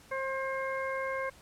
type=harmonic tone; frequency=533 Hz; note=C5; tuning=32 cents sharp; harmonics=1 / 2 / 3 / 4; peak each=-34 / -37 / -39 / -40 dBFS; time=0.11-1.3 s; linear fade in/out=10 ms; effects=pink hiss -57 dBFS RMS until 1.41 s + low-pass 12000 Hz 12 dB/octave